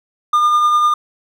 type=tone with tremolo; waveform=triangle; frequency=1209 Hz; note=D6; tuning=50 cents sharp; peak=-7 dBFS; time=0.33-0.94 s; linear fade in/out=5 ms; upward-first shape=triangle; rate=10 Hz; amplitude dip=35%; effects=none